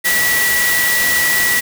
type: tone in noise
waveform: sine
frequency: 1946 Hz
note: B6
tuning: 26 cents flat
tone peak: -14 dBFS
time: 0.04-1.61 s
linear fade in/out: 20 ms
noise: white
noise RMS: -18 dBFS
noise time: 0.04-1.61 s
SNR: +1 dB
effects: none